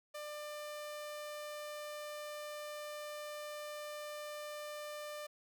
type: tone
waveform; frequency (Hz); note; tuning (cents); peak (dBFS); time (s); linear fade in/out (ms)
sawtooth; 596; D5; +25; -39; 0.14-5.27; 10
effects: none